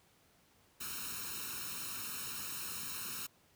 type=noise with comb filter; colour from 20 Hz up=white; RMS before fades=-42 dBFS; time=0.8-3.27 s; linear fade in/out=10 ms; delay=0.74 ms; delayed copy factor=+1; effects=pink hiss -68 dBFS RMS until 3.55 s + high-pass 60 Hz 12 dB/octave